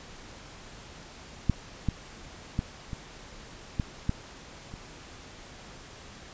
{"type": "clicks", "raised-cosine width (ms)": 5, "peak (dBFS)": [-9, -13, -14, -22, -14, -13, -28], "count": 7, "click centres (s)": [1.497, 1.887, 2.591, 2.932, 3.798, 4.094, 4.739], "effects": ["pink hiss -47 dBFS RMS until 6.33 s", "resampled to 16000 Hz"]}